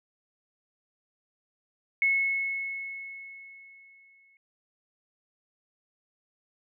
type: tone with exponential decay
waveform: sine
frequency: 2190 Hz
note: C#7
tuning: 22 cents flat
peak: -20 dBFS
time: 2.02-4.37 s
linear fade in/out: 1 ms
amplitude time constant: 510 ms
effects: none